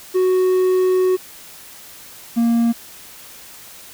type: tone pair in turn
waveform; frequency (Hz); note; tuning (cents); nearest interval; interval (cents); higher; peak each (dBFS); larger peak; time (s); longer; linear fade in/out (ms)
triangle; 370 / 233.1; F#4 / A#3; 0 / 0; minor sixth; 800; first; -11; neither; 0.14-1.17 / 2.36-2.73; first; 20
effects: white hiss -40 dBFS RMS until 3.93 s